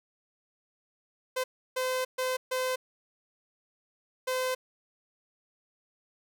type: tone bursts at uneven times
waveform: sawtooth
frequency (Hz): 513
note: C5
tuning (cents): -34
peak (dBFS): -24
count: 5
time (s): 1.36-1.44 / 1.76-2.05 / 2.18-2.37 / 2.51-2.76 / 4.27-4.55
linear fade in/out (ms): 10
effects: none